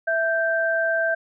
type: tone pair together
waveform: sine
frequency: 658.8 / 1567 Hz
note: E5 / G6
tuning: -1 / -1 cents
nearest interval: octave + minor third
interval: 1500 cents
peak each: -22 dBFS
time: 0.07-1.15 s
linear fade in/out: 10 ms
effects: none